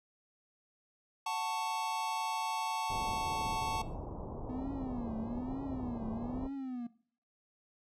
square chord, F# minor, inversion none, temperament just, 740 / 888 / 1110 Hz, F#5 / A5 / C#6, 0 / +16 / +2 cents, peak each -42 / -36 / -40 dBFS, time 1.26-3.82 s, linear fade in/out 5 ms
pink low-pass noise, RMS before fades -42 dBFS, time 2.89-6.48 s, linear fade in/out 20 ms, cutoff 990 Hz, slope 48 dB/octave
triangle tone with vibrato, 246.9 Hz, B3, in tune, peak -35 dBFS, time 4.49-6.87 s, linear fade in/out 5 ms, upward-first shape triangle, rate 1.1 Hz, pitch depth 210 cents each way
effects noise-tail reverb RT60 0.5 s tail -18 dB re dry + low-pass 10000 Hz 12 dB/octave

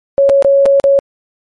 sine tone with dropouts, 554.4 Hz, C#5, in tune, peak -5 dBFS, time 0.18-0.99 s, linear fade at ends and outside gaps 0 ms, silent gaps 0.292-0.297 / 0.424-0.447 / 0.656-0.661 / 0.799-0.84 s, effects MP3 48 kbps

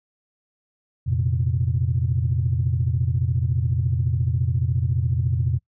sine chord, F suspended fourth, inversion none, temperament equal, 87.31 / 116.54 / 130.81 Hz, F2 / Bb2 / C3, 0 / 0 / 0 cents, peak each -23 dBFS, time 1.06-5.59 s, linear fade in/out 20 ms, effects noise-tail reverb RT60 0.1 s tail -21 dB re dry + tanh soft clip ceiling -10 dBFS

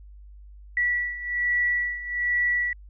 sine beating tone pair, 1948 / 1949.2 Hz, B6 / B6, -24 / -23 cents, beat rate 1.2 Hz, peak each -28 / -24 dBFS, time 0.77-2.73 s, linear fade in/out 2 ms, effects added 50 Hz sine -43 dBFS peak until 2.89 s

